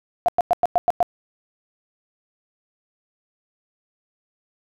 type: tone bursts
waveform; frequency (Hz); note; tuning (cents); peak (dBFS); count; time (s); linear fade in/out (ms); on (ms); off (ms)
sine; 704; F5; +14; -13; 7; 0.26-1.028; 0; 24; 100
effects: none